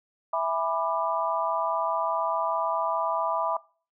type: chord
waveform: sine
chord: E dominant seventh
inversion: none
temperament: just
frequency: 659.3 / 824.1 / 988.9 / 1186.7 Hz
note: E5 / G#5 / B5 / D6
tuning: 0 / -14 / +2 / +18 cents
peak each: -28 / -34 / -28 / -30 dBFS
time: 0.33-3.57 s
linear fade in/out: 5 ms
effects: noise-tail reverb RT60 0.4 s tail -22 dB re dry